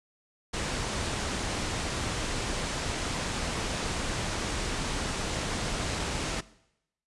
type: low-pass noise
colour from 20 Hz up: pink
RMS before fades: -32 dBFS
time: 0.53-6.41 s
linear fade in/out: 10 ms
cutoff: 8800 Hz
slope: 24 dB/octave
effects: noise-tail reverb RT60 0.8 s tail -19 dB re dry + resampled to 24000 Hz